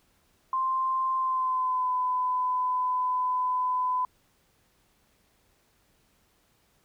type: tone with pitch glide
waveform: sine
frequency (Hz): 1046.5 to 1006.2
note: C6 to B5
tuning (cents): 0 to +32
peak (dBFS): -24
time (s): 0.53-4.05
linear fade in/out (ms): 2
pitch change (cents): -68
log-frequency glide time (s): 1.16-1.91
effects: pink hiss -67 dBFS RMS until 6.84 s